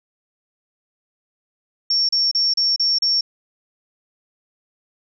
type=tone bursts; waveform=sine; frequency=5480 Hz; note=F8; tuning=34 cents flat; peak=-15 dBFS; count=6; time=1.9-3.21 s; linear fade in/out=5 ms; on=190 ms; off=34 ms; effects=none